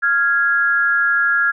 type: tone pair together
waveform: sine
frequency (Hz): 1393.7 / 1661.2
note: F6 / G#6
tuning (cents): -4 / 0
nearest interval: minor third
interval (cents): 304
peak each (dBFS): -16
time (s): 0.02-1.52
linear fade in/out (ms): 20
effects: none